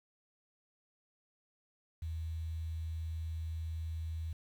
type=tone with quantisation; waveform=sine; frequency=80.8 Hz; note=E2; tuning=34 cents flat; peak=-36 dBFS; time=2.02-4.33 s; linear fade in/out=5 ms; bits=10; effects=none